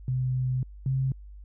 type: tone pair in turn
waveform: sine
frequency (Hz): 128.2 / 132.73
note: C3 / C3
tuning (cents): -35 / +25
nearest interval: minor second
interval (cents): 60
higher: second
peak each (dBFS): -24 / -23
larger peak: second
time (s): 0.08-0.63 / 0.86-1.12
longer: first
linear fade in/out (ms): 2
effects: added 50 Hz sine -42 dBFS peak until 1.44 s